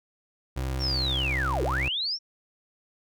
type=tone; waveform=30% pulse; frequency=65.5 Hz; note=C2; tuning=2 cents sharp; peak=-25 dBFS; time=0.56-1.89 s; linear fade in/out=10 ms
type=linear two-way sweep; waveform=sine; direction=down then up; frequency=5620 to 323.9 to 5620 Hz; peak=-26 dBFS; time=0.79-2.19 s; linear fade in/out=50 ms; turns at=1.63 s
effects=none